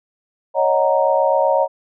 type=chord; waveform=sine; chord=D# minor seventh; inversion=third; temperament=equal; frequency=554.4 / 622.3 / 740 / 932.3 Hz; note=C#5 / D#5 / F#5 / A#5; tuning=0 / 0 / 0 / 0 cents; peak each=-17 / -18 / -22 / -19 dBFS; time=0.54-1.68 s; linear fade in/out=50 ms; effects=none